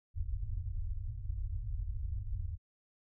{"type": "low-pass noise", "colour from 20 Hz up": "pink", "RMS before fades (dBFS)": -37, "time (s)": [0.14, 2.58], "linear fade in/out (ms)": 50, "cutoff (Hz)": 110, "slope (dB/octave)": 96, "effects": []}